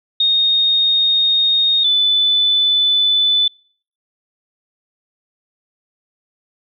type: tone pair in turn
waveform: sine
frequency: 3707 / 3499 Hz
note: A#7 / A7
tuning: -10 / -10 cents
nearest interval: minor second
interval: 100 cents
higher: first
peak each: -11 dBFS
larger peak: neither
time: 0.2-1.84 / 1.84-3.48 s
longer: neither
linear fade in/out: 5 ms
effects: noise-tail reverb RT60 0.5 s tail -25 dB re dry